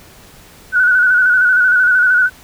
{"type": "tone with vibrato", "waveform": "sine", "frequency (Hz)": 1480, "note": "F#6", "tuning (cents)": 0, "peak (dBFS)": -8, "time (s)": [0.72, 2.3], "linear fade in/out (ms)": 50, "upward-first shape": "square", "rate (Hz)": 13, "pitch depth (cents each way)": 40, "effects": ["pink hiss -42 dBFS RMS until 2.43 s"]}